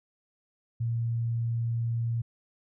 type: tone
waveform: sine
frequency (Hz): 116.3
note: A#2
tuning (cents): -4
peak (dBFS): -26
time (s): 0.8-2.22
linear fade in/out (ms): 10
effects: none